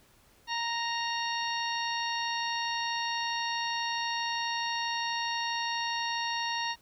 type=harmonic tone with a mistuned harmonic; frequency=932.3 Hz; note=A#5; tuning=in tune; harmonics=1 / 2 / 3 / 4 / 5 / 6; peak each=-33 / -36 / -38 / -39 / -40 / -41 dBFS; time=0.47-6.76 s; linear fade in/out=50 ms; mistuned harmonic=5; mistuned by=-98 cents; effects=pink hiss -62 dBFS RMS until 6.81 s